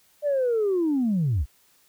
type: linear sweep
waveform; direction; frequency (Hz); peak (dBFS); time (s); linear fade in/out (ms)
sine; down; 601 to 55; -19; 0.22-1.46; 50
effects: tanh soft clip ceiling -17 dBFS + white hiss -61 dBFS RMS until 1.88 s